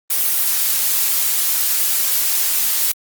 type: noise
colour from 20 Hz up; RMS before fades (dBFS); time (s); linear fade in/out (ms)
blue; -17; 0.1-2.92; 5
effects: Opus 32 kbps